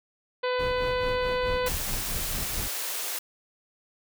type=harmonic tone; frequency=501 Hz; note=B4; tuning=25 cents sharp; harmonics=1 / 2 / 3 / 4 / 5 / 6 / 7 / 8 / 9; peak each=-26 / -32 / -36 / -38 / -40 / -42 / -43 / -44 / -45 dBFS; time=0.43-1.69 s; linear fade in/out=10 ms
type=noise with tremolo; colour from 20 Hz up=brown; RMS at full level=-32 dBFS; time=0.59-2.68 s; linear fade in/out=5 ms; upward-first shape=sine; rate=4.6 Hz; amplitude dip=65%
type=high-pass noise; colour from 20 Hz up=white; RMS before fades=-32 dBFS; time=1.66-3.19 s; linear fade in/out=5 ms; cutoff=370 Hz; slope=24 dB/octave
effects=none